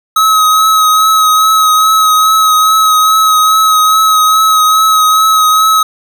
square tone with vibrato, 1276 Hz, D#6, 43 cents sharp, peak -6 dBFS, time 0.16-5.83 s, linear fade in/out 5 ms, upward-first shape triangle, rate 2.4 Hz, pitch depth 26 cents each way, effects 7-bit

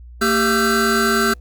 square tone cluster, 227.5 / 395.8 / 1342 / 1556 Hz, A#3 / G4 / E6 / G6, -42 / +17 / +31 / -13 cents, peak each -21 dBFS, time 0.21-1.34 s, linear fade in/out 10 ms, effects added 60 Hz sine -36 dBFS peak until 1.4 s + Opus 48 kbps

